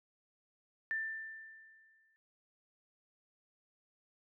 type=tone with exponential decay; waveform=sine; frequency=1779 Hz; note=A6; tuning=19 cents sharp; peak=-32 dBFS; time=0.91-2.16 s; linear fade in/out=0 ms; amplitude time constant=270 ms; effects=none